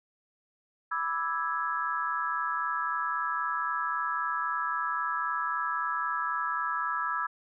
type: chord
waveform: sine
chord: E dominant seventh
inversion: second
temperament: equal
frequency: 987.8 / 1174.7 / 1318.5 / 1661.2 Hz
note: B5 / D6 / E6 / G#6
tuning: 0 / 0 / 0 / 0 cents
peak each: -35 / -36 / -31 / -34 dBFS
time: 0.91-7.27 s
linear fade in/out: 10 ms
effects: none